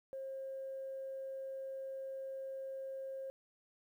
sine tone, 535 Hz, C5, 38 cents sharp, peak -40 dBFS, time 0.13-3.3 s, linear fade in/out 0 ms, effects tanh soft clip ceiling -36 dBFS + 12-bit

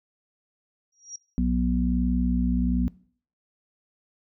sine tone with exponential growth, 5690 Hz, F8, 31 cents sharp, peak -32 dBFS, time 0.92-1.16 s, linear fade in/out 5 ms, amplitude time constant 51 ms
harmonic tone, 61.2 Hz, B1, 15 cents flat, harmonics 1 / 3 / 4, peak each -25 / -25 / -25 dBFS, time 1.38-2.88 s, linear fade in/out 0 ms
effects noise-tail reverb RT60 0.5 s tail -21 dB re dry

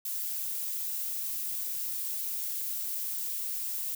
violet noise, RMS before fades -34 dBFS, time 0.05-3.95 s, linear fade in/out 5 ms, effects none

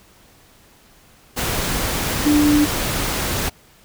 sine tone in noise, 296 Hz, D4, 14 cents sharp, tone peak -12 dBFS, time 2.25-2.66 s, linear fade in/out 20 ms, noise pink, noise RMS -22 dBFS, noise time 1.36-3.5 s, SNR +7 dB, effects pink hiss -51 dBFS RMS until 3.84 s

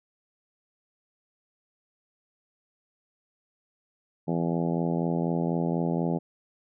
harmonic tone, 84.1 Hz, E2, 35 cents sharp, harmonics 2 / 3 / 4 / 5 / 6 / 7 / 8 / 9 / 10, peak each -27 / -31 / -33 / -35 / -37 / -38 / -39 / -40 / -41 dBFS, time 4.27-6.19 s, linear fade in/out 20 ms, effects none

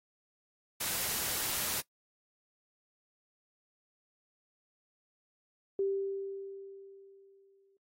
white noise, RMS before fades -34 dBFS, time 0.8-1.81 s, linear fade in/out 10 ms
sine tone with exponential decay, 392 Hz, G4, in tune, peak -27 dBFS, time 5.79-7.77 s, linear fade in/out 2 ms, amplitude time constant 430 ms
effects noise-tail reverb RT60 0.1 s tail -19 dB re dry + AAC 48 kbps

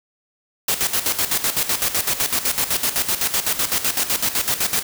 white noise with tremolo, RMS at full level -19 dBFS, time 0.68-4.83 s, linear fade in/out 5 ms, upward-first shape square, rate 7.9 Hz, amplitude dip 70%, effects none

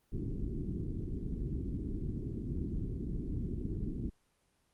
pink low-pass noise, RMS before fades -37 dBFS, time 0.12-4.1 s, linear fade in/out 10 ms, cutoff 370 Hz, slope 48 dB/octave, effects pink hiss -74 dBFS RMS until 4.73 s + Opus 24 kbps

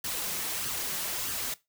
white noise with flanger, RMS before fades -33 dBFS, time 0.04-1.54 s, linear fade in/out 5 ms, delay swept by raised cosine 0.64 to 5.64 ms, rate 1.6 Hz, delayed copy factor +0.5, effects noise-tail reverb RT60 0.2 s tail -18 dB re dry

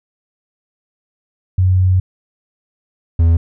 sine / triangle tone pair in turn, 92.6 / 83.15 Hz, F#2 / E2, +2 / +16 cents, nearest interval major second, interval 186 cents, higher first, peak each -9 / -6 dBFS, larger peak second, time 1.58-2 / 3.19-3.37 s, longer first, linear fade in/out 5 ms, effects none

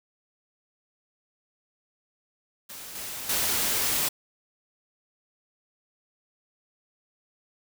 white noise with level steps, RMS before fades -41 / -36 / -26 dBFS, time 2.69-4.09 s, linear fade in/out 10 ms, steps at 2.95 / 3.29 s, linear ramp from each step 5 ms, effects none

